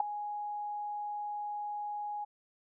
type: tone with ADSR envelope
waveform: sine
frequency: 830.6 Hz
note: G#5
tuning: in tune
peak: -20 dBFS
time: 0-2.25 s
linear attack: 4 ms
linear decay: 6 ms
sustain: -15 dB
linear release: 14 ms
effects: none